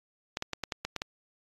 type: clicks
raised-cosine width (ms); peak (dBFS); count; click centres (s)
0.2; -15; 8; 0.371 / 0.424 / 0.533 / 0.637 / 0.722 / 0.85 / 0.963 / 1.019
effects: AAC 32 kbps